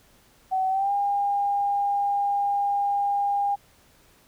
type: tone with pitch glide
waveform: sine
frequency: 757 to 806.7 Hz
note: F#5 to G5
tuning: +39 to +49 cents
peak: -21 dBFS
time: 0.51-3.56 s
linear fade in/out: 20 ms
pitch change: +110 cents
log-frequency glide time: 0.69-0.92 s
effects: pink hiss -58 dBFS RMS until 4.27 s